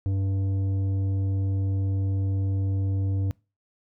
sine tone with tanh clipping, 97 Hz, G2, 18 cents flat, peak -24 dBFS, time 0.06-3.31 s, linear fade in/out 0 ms, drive 9 dB, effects noise-tail reverb RT60 0.3 s tail -24 dB re dry

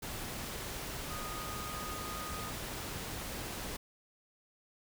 sine tone in noise, 1239 Hz, D#6, 8 cents flat, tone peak -43 dBFS, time 1.1-2.51 s, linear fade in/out 10 ms, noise pink, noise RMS -41 dBFS, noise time 0.02-3.77 s, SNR -5 dB, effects none

